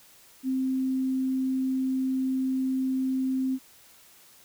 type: tone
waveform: sine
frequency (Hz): 261.8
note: C4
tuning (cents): +1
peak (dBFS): -24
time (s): 0.43-3.59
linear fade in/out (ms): 50
effects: white hiss -55 dBFS RMS until 4.44 s